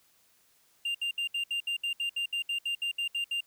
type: tone bursts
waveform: triangle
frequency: 2793 Hz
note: F7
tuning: 1 cent flat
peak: -27 dBFS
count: 16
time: 0.85-3.407 s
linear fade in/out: 5 ms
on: 97 ms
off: 67 ms
effects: white hiss -66 dBFS RMS until 3.46 s